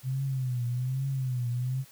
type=tone with vibrato; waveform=sine; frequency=128.2 Hz; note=C3; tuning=35 cents flat; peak=-27 dBFS; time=0.03-1.85 s; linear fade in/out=50 ms; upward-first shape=triangle; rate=1.2 Hz; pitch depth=120 cents each way; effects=white hiss -55 dBFS RMS until 1.91 s